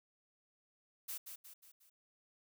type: noise with echo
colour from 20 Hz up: blue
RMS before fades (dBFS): -43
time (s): 1.08-1.18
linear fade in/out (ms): 10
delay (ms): 180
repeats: 4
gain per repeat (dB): -6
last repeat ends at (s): 1.9
effects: none